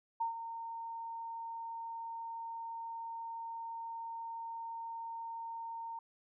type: tone with ADSR envelope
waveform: sine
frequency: 917 Hz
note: A#5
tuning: 29 cents flat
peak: -30 dBFS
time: 0.2-5.99 s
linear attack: 11 ms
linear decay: 120 ms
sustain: -10 dB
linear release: 3 ms
effects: none